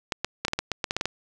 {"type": "clicks", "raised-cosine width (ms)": 0.2, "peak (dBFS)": -8, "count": 12, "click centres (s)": [0.122, 0.246, 0.45, 0.482, 0.534, 0.59, 0.717, 0.842, 0.909, 0.966, 1.011, 1.056], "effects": []}